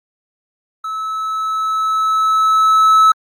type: tone with level ramp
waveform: triangle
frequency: 1300 Hz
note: E6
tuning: 24 cents flat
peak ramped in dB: -19 to -4 dBFS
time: 0.84-3.12 s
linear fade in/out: 5 ms
effects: Opus 48 kbps